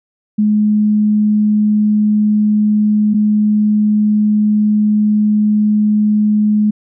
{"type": "tone pair in turn", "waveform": "sine", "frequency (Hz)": [211, 211], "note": ["G#3", "G#3"], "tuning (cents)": [28, 28], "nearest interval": "unison", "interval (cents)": 0, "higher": "neither", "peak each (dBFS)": -9, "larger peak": "neither", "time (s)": [[0.38, 3.14], [3.14, 6.71]], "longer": "second", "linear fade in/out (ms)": 10, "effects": []}